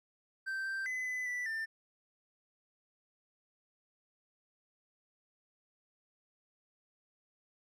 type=tone with pitch steps; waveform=triangle; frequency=1559 / 1568 / 2020 / 2008 / 1973 / 1790 Hz; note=G6 / G6 / B6 / B6 / B6 / A6; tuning=-10 / 0 / +39 / +28 / -2 / +29 cents; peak=-33 dBFS; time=0.46-1.66 s; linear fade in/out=20 ms; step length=200 ms; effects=none